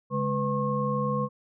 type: tone cluster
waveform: sine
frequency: 140.3 / 208.3 / 497.9 / 1081 Hz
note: C#3 / G#3 / B4 / C#6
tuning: +21 / +5 / +14 / -44 cents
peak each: -30 dBFS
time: 0.1-1.29 s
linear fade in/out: 50 ms
effects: none